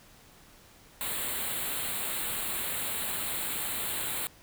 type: band-stop noise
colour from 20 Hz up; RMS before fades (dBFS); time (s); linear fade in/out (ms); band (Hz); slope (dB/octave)
white; -33; 1.01-4.27; 0; 4300 to 7400; 96
effects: pink hiss -56 dBFS RMS until 4.42 s